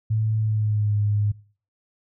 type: tone with pitch glide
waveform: sine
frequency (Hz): 109.4 to 103.86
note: A2 to G#2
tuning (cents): -9 to +1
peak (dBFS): -19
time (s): 0.1-1.32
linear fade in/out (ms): 10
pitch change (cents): -90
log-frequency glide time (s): 0.39-0.95
effects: noise-tail reverb RT60 0.4 s tail -20 dB re dry